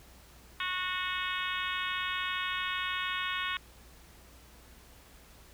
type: harmonic tone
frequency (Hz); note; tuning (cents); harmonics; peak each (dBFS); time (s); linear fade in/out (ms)
366.9; F#4; -15; 3 / 4 / 5 / 6 / 7 / 8 / 9 / 10; -37 / -38 / -39 / -40 / -40 / -41 / -42 / -42; 0.6-3.57; 2
effects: added 60 Hz sine -57 dBFS peak until 5.53 s + pink hiss -57 dBFS RMS until 5.53 s